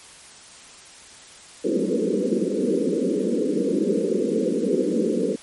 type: band-pass noise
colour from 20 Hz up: white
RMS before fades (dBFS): -22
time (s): 1.64-5.36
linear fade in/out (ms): 10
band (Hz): 180 to 510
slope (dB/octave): 96
effects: white hiss -45 dBFS RMS until 5.42 s + MP3 48 kbps